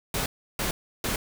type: noise bursts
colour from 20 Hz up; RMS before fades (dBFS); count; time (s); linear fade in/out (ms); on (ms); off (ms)
pink; -28; 3; 0.14-1.16; 2; 120; 330
effects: none